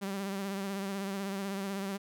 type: tone with vibrato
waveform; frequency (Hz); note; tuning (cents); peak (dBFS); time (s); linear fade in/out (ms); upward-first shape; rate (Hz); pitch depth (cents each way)
sawtooth; 196.3; G3; +3; -30; 0.01-1.98; 20; sine; 16; 41
effects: none